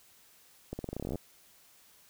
accelerating click train, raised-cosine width 2 ms, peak -23 dBFS, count 16, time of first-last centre 0.73-1.157 s, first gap 60 ms, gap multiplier 0.88, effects white hiss -61 dBFS RMS until 2.09 s

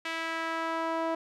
sawtooth tone with band-pass filter sweep, 327.2 Hz, E4, 13 cents flat, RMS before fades -32 dBFS, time 0.05-1.15 s, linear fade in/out 5 ms, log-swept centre 2300 to 760 Hz, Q 1.4, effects none

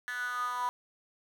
10% pulse tone with high-pass filter sweep, 246.9 Hz, B3, in tune, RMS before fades -34 dBFS, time 0.08-0.69 s, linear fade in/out 0 ms, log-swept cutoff 1700 to 960 Hz, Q 9.1, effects none

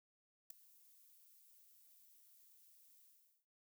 violet noise with ADSR envelope, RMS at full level -45 dBFS, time 0.5-3.46 s, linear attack 5 ms, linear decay 5 ms, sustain -22 dB, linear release 430 ms, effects none

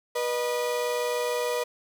35% pulse tone pair together, 486.5 / 613 Hz, B4 / D#5, -26 / -26 cents, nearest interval major third, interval 400 cents, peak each -25 / -30 dBFS, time 0.15-1.64 s, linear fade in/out 10 ms, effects none

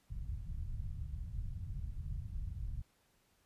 pink low-pass noise, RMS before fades -41 dBFS, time 0.1-2.82 s, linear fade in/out 10 ms, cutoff 120 Hz, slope 24 dB/octave, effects pink hiss -73 dBFS RMS until 3.45 s + resampled to 32000 Hz

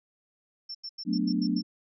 sine tone bursts, 5380 Hz, E8, 34 cents sharp, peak -35 dBFS, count 7, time 0.69-1.618 s, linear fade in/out 10 ms, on 58 ms, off 87 ms
sine chord, B minor seventh, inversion second, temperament equal, 185 / 220 / 246.9 / 293.7 Hz, F#3 / A3 / B3 / D4, 0 / 0 / 0 / 0 cents, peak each -30 dBFS, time 1.05-1.63 s, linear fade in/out 50 ms
effects none

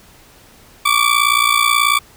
20% pulse ring-modulated tone, 1158 Hz, D6, 25 cents flat, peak -4 dBFS, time 0.85-1.99 s, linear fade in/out 10 ms, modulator 29.2 Hz, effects pink hiss -46 dBFS RMS until 2.16 s

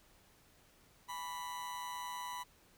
40% pulse tone with amplitude modulation, 987.8 Hz, B5, in tune, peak -37 dBFS, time 1.08-2.44 s, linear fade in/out 20 ms, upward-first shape sine, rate 160 Hz, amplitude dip 65%, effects pink hiss -66 dBFS RMS until 2.77 s

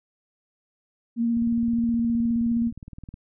sine tone with vibrato, 233.1 Hz, A#3, in tune, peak -20 dBFS, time 1.16-2.72 s, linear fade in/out 50 ms, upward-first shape triangle, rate 15 Hz, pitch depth 21 cents each way
click train, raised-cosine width 5 ms, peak -27 dBFS, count 35, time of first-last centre 1.37-3.141 s, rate 19.2 Hz
effects none

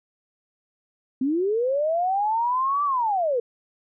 sine linear two-way sweep, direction up then down, 250 to 1174.7 to 455.8 Hz, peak -20 dBFS, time 1.21-3.4 s, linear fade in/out 5 ms, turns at 2.84 s, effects none

